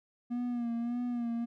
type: tone with vibrato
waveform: triangle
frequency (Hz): 238.7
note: A#3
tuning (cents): +41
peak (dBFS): -29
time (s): 0.3-1.46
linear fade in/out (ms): 20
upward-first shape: sine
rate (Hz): 1.7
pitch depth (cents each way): 45
effects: none